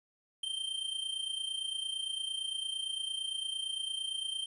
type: tone with amplitude modulation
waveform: square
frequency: 3140 Hz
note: G7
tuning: 2 cents sharp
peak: -32 dBFS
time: 0.43-4.46 s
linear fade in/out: 5 ms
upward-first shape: sine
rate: 28.8 Hz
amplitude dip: 70%
effects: resampled to 24000 Hz + 11-bit